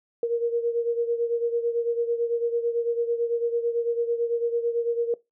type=beating tone pair; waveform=sine; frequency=467.5 / 476.5 Hz; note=A#4 / A#4; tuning=+5 / +38 cents; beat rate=9 Hz; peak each=-23 / -29 dBFS; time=0.23-5.14 s; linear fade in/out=2 ms; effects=noise-tail reverb RT60 0.2 s tail -21 dB re dry